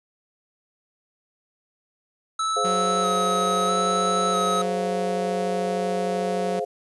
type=tone with vibrato; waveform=square; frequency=1294 Hz; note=E6; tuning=32 cents flat; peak=-23 dBFS; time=2.39-4.62 s; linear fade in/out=5 ms; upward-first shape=square; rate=0.77 Hz; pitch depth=20 cents each way
type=chord; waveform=sine; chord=F minor; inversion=first; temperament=equal with one note detuned; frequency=421.1 / 523.3 / 698.5 Hz; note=Ab4 / C5 / F5; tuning=+24 / 0 / 0 cents; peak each=-28 dBFS; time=2.56-6.65 s; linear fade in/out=10 ms
type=tone; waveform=sawtooth; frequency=185.5 Hz; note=F#3; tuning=5 cents sharp; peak=-24 dBFS; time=2.64-6.6 s; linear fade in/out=10 ms
effects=resampled to 24000 Hz + 9-bit